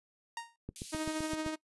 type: tone with exponential decay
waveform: sawtooth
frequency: 930 Hz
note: A#5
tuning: 4 cents flat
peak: -31 dBFS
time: 0.37-0.56 s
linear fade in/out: 2 ms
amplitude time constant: 40 ms
type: click train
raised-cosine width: 3 ms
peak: -27 dBFS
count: 7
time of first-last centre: 0.69-1.463 s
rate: 7.76 Hz
type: high-pass noise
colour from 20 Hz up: white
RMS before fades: -45 dBFS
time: 0.76-1.35 s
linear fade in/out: 0 ms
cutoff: 2900 Hz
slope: 24 dB/octave
type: tone with tremolo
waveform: sawtooth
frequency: 312.7 Hz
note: D#4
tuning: 9 cents sharp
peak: -28 dBFS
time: 0.92-1.56 s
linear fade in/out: 20 ms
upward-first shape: triangle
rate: 13 Hz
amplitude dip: 50%
effects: noise-tail reverb RT60 0.1 s tail -20 dB re dry + resampled to 24000 Hz